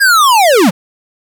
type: linear sweep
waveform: square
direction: down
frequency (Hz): 1661.2 to 151.8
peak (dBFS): -6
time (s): 0-0.71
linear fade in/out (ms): 20
effects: none

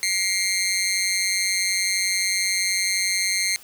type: tone with amplitude modulation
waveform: 15% pulse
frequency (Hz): 2112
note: C7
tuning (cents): +16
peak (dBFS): -11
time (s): 0.03-3.56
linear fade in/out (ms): 0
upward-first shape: sine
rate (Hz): 189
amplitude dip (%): 75
effects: white hiss -47 dBFS RMS until 3.63 s

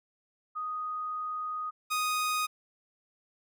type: tone pair in turn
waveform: sine / sawtooth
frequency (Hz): 1244.5 / 1244.5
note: D#6 / D#6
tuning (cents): 0 / 0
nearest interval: unison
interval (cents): 0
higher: neither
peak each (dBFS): -32 / -24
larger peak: second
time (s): 0.55-1.71 / 1.9-2.47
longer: first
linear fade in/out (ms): 20
effects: none

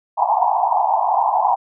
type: band-pass noise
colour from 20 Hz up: pink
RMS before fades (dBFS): -17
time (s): 0.17-1.56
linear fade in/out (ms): 20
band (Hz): 700 to 1000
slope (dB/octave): 96
effects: none

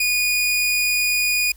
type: tone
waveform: sawtooth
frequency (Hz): 2458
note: D#7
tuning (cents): -22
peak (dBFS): -14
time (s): 0-1.52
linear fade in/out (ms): 5
effects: added 50 Hz sine -44 dBFS peak until 1.56 s + white hiss -54 dBFS RMS until 1.56 s

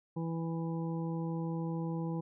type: harmonic tone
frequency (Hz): 164.81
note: E3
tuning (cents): 0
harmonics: 1 / 2 / 3 / 5 / 6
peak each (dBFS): -34 / -40 / -44 / -48 / -50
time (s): 0.16-2.21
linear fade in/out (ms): 10
effects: none

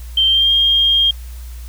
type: tone with pitch glide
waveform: sine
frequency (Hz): 3136 to 3220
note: G7 to G7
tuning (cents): 0 to +46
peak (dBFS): -10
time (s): 0.17-1.11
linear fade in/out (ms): 5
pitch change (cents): +46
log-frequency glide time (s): 0.27-0.52
effects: added 60 Hz sine -28 dBFS peak until 1.68 s + white hiss -44 dBFS RMS until 1.68 s

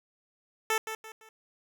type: tone with echo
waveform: 10% pulse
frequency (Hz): 440.4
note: A4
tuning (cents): +2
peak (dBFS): -17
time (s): 0.7-0.78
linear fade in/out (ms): 2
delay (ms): 170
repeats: 3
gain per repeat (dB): -9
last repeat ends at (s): 1.29
effects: none

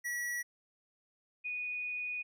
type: tone pair in turn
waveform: square / sine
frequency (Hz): 1933 / 2472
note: B6 / D#7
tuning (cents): -38 / -12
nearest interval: major third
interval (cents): 426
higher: second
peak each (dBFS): -35 / -35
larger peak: neither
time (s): 0.04-0.43 / 1.44-2.23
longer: second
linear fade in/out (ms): 20
effects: none

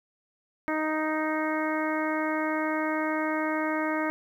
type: harmonic tone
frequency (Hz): 311.1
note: D#4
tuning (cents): 0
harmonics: 1 / 2 / 3 / 4 / 5 / 6 / 7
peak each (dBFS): -29 / -32 / -34 / -35 / -36 / -37 / -37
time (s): 0.68-4.1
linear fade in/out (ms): 0
effects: 10-bit

